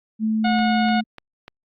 sine tone, 218.8 Hz, A3, 9 cents flat, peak -18 dBFS, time 0.19-1.04 s, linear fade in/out 50 ms
harmonic tone, 726 Hz, F#5, 33 cents flat, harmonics 1 / 2 / 3 / 4 / 5 / 6, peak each -21 / -27 / -31 / -33 / -35 / -37 dBFS, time 0.44-1.01 s, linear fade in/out 10 ms
click train, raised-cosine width 0.3 ms, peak -21 dBFS, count 4, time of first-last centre 0.59-1.48 s, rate 3.37 Hz
effects Opus 48 kbps

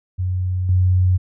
sine tone with level steps, 91.7 Hz, F#2, 15 cents flat, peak -18 / -12 dBFS, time 0.18-1.18 s, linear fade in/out 20 ms, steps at 0.69 s, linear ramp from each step 2 ms, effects none

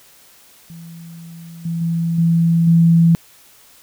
sine tone with level steps, 167 Hz, E3, 23 cents sharp, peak -33 / -19 / -16 / -11 / -8 dBFS, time 0.7-3.15 s, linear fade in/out 0 ms, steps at 1.65 / 1.81 / 2.18 / 2.67 s, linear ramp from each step 5 ms, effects white hiss -48 dBFS RMS until 3.82 s

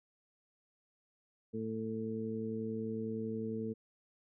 harmonic tone, 111 Hz, A2, 16 cents sharp, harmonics 1 / 2 / 3 / 4, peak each -45 / -38 / -46 / -40 dBFS, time 1.53-3.74 s, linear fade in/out 20 ms, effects none

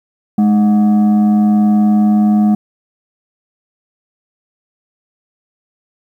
sine tone with frequency modulation, 210 Hz, G#3, 19 cents sharp, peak -6 dBFS, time 0.38-2.55 s, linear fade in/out 5 ms, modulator 521 Hz, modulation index 0.35, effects tanh soft clip ceiling -5 dBFS + 8-bit

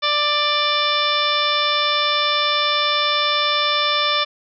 harmonic tone, 590 Hz, D5, 8 cents sharp, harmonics 1 / 2 / 3 / 4 / 5 / 6 / 7 / 8 / 9, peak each -26 / -21 / -28 / -25 / -28 / -21 / -32 / -32 / -28 dBFS, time 0.02-4.25 s, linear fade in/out 20 ms, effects none

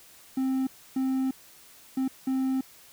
triangle tone bursts at uneven times, 263.3 Hz, C4, 11 cents sharp, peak -22 dBFS, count 4, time 0.37-0.67 / 0.96-1.31 / 1.97-2.08 / 2.27-2.61 s, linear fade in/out 5 ms, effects white hiss -53 dBFS RMS until 2.92 s

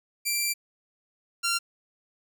10% pulse tone pair in turn, 2355 / 1379.6 Hz, D7 / F6, +4 / -22 cents, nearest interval major sixth, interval 926 cents, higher first, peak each -16 dBFS, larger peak neither, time 0.25-0.54 / 1.43-1.59 s, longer first, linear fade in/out 20 ms, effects none

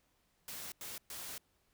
white noise bursts at uneven times, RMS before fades -45 dBFS, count 3, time 0.48-0.72 / 0.81-0.98 / 1.1-1.38 s, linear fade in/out 2 ms, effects pink hiss -75 dBFS RMS until 1.73 s

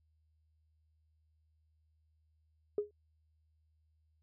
sine tone with exponential decay, 415.3 Hz, G#4, in tune, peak -26 dBFS, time 2.78-2.91 s, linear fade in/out 2 ms, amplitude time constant 28 ms, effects tanh soft clip ceiling -22 dBFS + added 78 Hz sine -70 dBFS peak until 4.22 s

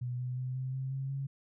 sine tone with pitch steps, 123.47 / 125.63 / 127.82 / 130.06 / 132.33 / 134.64 / 137 Hz, B2 / B2 / C3 / C3 / C3 / C3 / C#3, 0 / +30 / -40 / -10 / +20 / +50 / -20 cents, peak -33 dBFS, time 0.01-1.27 s, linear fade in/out 10 ms, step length 180 ms, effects none

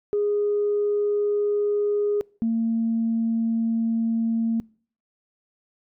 sine tone pair in turn, 412.7 / 227.5 Hz, G#4 / A#3, -11 / -42 cents, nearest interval minor seventh, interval 1031 cents, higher first, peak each -19 dBFS, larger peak neither, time 0.13-2.21 / 2.42-4.6 s, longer second, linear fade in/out 0 ms, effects noise-tail reverb RT60 0.5 s tail -26 dB re dry + tanh soft clip ceiling -15 dBFS

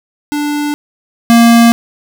square tone pair in turn, 293.7 / 233.1 Hz, D4 / A#3, 0 / 0 cents, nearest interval major third, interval 400 cents, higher first, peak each -14 / -4 dBFS, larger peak second, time 0.32-0.74 / 1.3-1.72 s, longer neither, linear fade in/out 0 ms, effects none

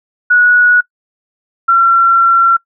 sine tone pair in turn, 1463 / 1361.5 Hz, F#6 / F6, -20 / -44 cents, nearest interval minor second, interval 124 cents, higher first, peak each -5 dBFS, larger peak neither, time 0.3-0.81 / 1.68-2.57 s, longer second, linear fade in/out 10 ms, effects noise-tail reverb RT60 0.1 s tail -23 dB re dry

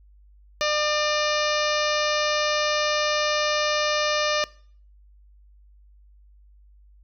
harmonic tone with a mistuned harmonic, 600 Hz, D5, 37 cents sharp, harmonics 1 / 2 / 3 / 4 / 5 / 6 / 7 / 8 / 9 / 10, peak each -25 / -28 / -30 / -31 / -32 / -33 / -33 / -34 / -35 / -35 dBFS, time 0.61-4.44 s, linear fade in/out 0 ms, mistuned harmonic 5, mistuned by -68 cents, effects noise-tail reverb RT60 0.5 s tail -21 dB re dry + added 50 Hz sine -50 dBFS peak until 7.03 s

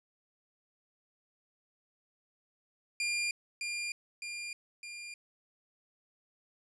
sawtooth tone with echo, 2400 Hz, D7, 37 cents sharp, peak -27 dBFS, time 3-3.31 s, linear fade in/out 2 ms, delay 610 ms, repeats 3, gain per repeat -4 dB, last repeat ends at 5.14 s, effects resampled to 22050 Hz

